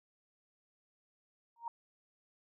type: tone with exponential growth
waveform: sine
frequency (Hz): 932.3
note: A#5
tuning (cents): 0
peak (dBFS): -33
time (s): 1.56-1.68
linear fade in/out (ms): 2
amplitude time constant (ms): 26
effects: none